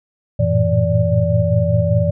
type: tone cluster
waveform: sine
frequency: 92.6 / 110.3 / 115.4 / 164.8 / 581 Hz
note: F#2 / A2 / A#2 / E3 / D5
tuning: +2 / +5 / -17 / 0 / -19 cents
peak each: -19 dBFS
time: 0.39-2.11 s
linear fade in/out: 10 ms
effects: none